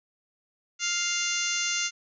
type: harmonic tone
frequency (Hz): 699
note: F5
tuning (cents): +1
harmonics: 2 / 3 / 4 / 5 / 6 / 7 / 8 / 9 / 10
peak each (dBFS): -35 / -33 / -32 / -37 / -37 / -38 / -36 / -31 / -39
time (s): 0.79-1.91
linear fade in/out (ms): 50
effects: none